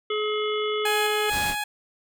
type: harmonic tone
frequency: 425 Hz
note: G#4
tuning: 40 cents sharp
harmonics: 1 / 3 / 5 / 7 / 8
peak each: -25 / -31 / -34 / -34 / -35 dBFS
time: 0.1-1.3 s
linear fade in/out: 5 ms
type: tone with tremolo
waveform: 15% pulse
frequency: 836 Hz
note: G#5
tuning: 11 cents sharp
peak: -17 dBFS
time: 0.85-1.64 s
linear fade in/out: 5 ms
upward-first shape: square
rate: 2.3 Hz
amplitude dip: 30%
type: noise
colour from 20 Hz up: pink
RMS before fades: -32 dBFS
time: 1.29-1.56 s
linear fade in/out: 50 ms
effects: none